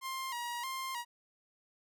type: tone with vibrato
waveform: sawtooth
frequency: 1004 Hz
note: B5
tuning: 28 cents sharp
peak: -33 dBFS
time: 0.01-1.05 s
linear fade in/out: 50 ms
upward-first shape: square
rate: 1.6 Hz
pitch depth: 87 cents each way
effects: none